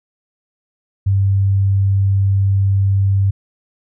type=tone; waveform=sine; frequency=98 Hz; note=G2; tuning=in tune; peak=-11 dBFS; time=1.06-3.31 s; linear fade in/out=10 ms; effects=none